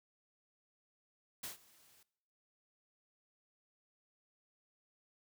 white noise with ADSR envelope, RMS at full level -42 dBFS, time 1.43-2.03 s, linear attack 8 ms, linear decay 130 ms, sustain -24 dB, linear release 3 ms, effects noise-tail reverb RT60 0.8 s tail -21 dB re dry

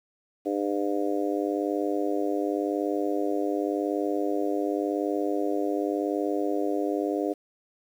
harmonic tone, 100.9 Hz, G#2, 49 cents flat, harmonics 3 / 4 / 5 / 6 / 7, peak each -28 / -30 / -32 / -34 / -35 dBFS, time 0.45-7.34 s, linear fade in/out 20 ms, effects 9-bit

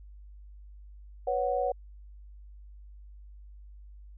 sine chord, B suspended second, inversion none, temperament equal, 493.9 / 554.4 / 740 Hz, B4 / C#5 / F#5, 0 / 0 / 0 cents, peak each -31 / -30 / -30 dBFS, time 1.27-1.72 s, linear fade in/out 5 ms, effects added 50 Hz sine -46 dBFS peak until 4.17 s

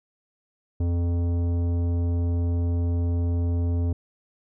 triangle tone with tanh clipping, 86.1 Hz, F2, 24 cents flat, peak -23 dBFS, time 0.8-3.93 s, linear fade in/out 5 ms, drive 17 dB, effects none

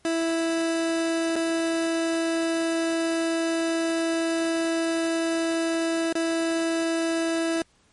30% pulse tone with dropouts, 329.6 Hz, E4, in tune, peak -20 dBFS, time 0.05-7.62 s, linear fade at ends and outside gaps 1 ms, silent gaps 1.357-1.362 / 6.126-6.153 s, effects pink hiss -62 dBFS RMS until 7.92 s + MP3 48 kbps

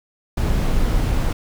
brown noise, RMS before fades -18 dBFS, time 0.37-1.33 s, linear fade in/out 5 ms, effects none

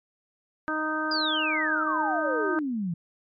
harmonic tone, 310.4 Hz, D#4, 4 cents flat, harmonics 1 / 2 / 3 / 4 / 5, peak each -31 / -35 / -35 / -31 / -30 dBFS, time 0.68-2.59 s, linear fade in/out 0 ms
sine exponential sweep, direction down, 4978 to 161.7 Hz, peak -26 dBFS, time 1.11-2.94 s, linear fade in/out 5 ms
effects MP3 96 kbps

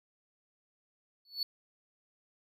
triangle tone with exponential growth, 4435 Hz, C#8, in tune, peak -26 dBFS, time 1.25-1.43 s, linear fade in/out 2 ms, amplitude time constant 38 ms, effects none

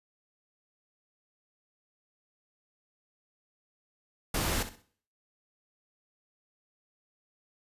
pink noise with echo, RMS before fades -30 dBFS, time 4.34-4.63 s, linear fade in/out 5 ms, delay 64 ms, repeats 3, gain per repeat -12 dB, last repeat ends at 4.822 s, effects noise-tail reverb RT60 0.5 s tail -17 dB re dry + resampled to 32000 Hz

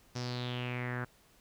sawtooth tone with low-pass filter sweep, 123.47 Hz, B2, in tune, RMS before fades -37 dBFS, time 0.15-1.05 s, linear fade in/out 10 ms, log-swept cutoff 5700 to 1500 Hz, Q 5.2, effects pink hiss -64 dBFS RMS until 1.4 s

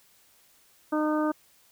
harmonic tone, 305.6 Hz, D#4, 31 cents flat, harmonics 1 / 2 / 3 / 4 / 5, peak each -25 / -30 / -34 / -33 / -39 dBFS, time 0.92-1.32 s, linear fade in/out 10 ms, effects white hiss -61 dBFS RMS until 1.71 s

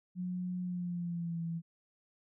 sine tone with pitch glide, 180.7 to 166.66 Hz, F#3 to E3, -41 to +19 cents, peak -34 dBFS, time 0.15-1.62 s, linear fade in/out 50 ms, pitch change -140 cents, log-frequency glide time 0.62-1.41 s, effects none

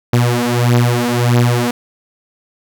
sawtooth beating tone pair, 120 / 121.6 Hz, B2 / B2, -49 / -26 cents, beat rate 1.6 Hz, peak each -10 dBFS, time 0.13-1.71 s, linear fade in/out 5 ms, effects none

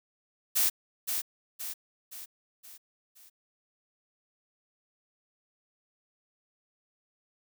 blue noise with echo, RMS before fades -25 dBFS, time 0.55-0.7 s, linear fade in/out 20 ms, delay 520 ms, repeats 5, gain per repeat -6 dB, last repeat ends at 3.3 s, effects none

